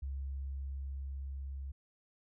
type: tone with level ramp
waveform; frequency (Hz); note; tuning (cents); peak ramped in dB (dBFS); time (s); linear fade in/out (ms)
sine; 68.1; C#2; -30; -36 to -39; 0.02-1.72; 10
effects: none